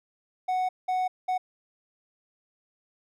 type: tone bursts at uneven times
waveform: triangle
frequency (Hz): 740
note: F#5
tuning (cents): 0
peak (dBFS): -22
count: 3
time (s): 0.48-0.69 / 0.88-1.08 / 1.28-1.38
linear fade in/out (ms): 10
effects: none